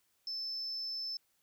sine tone, 5274 Hz, E8, in tune, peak -35 dBFS, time 0.27-1.17 s, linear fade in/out 2 ms, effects tanh soft clip ceiling -33 dBFS + white hiss -75 dBFS RMS until 1.42 s

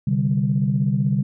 sine chord, C suspended second, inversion none, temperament equal, 130.81 / 146.83 / 196 Hz, C3 / D3 / G3, 0 / 0 / 0 cents, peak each -21 dBFS, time 0.07-1.23 s, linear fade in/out 5 ms, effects tanh soft clip ceiling -8 dBFS

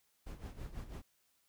brown noise with tremolo, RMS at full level -43 dBFS, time 0.26-1.02 s, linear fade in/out 10 ms, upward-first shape sine, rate 6.1 Hz, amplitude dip 75%, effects white hiss -75 dBFS RMS until 1.48 s

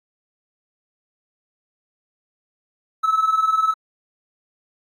triangle tone with tremolo, 1300 Hz, E6, 24 cents flat, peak -9 dBFS, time 3.03-3.74 s, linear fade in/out 20 ms, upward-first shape sine, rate 20 Hz, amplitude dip 80%, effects tanh soft clip ceiling -11 dBFS + AAC 64 kbps

